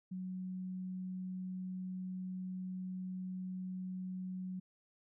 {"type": "tone", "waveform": "sine", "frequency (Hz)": 185, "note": "F#3", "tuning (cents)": 0, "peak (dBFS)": -39, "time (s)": [0.11, 4.6], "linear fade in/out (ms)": 10, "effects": []}